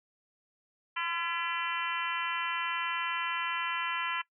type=harmonic tone with a mistuned harmonic; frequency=339.4 Hz; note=F4; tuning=49 cents flat; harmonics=3 / 4 / 5 / 6 / 7 / 8 / 9; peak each=-36 / -37 / -38 / -39 / -39 / -40 / -41 dBFS; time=0.96-4.22 s; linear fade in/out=10 ms; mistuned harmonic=6; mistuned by=-34 cents; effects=noise-tail reverb RT60 0.1 s tail -20 dB re dry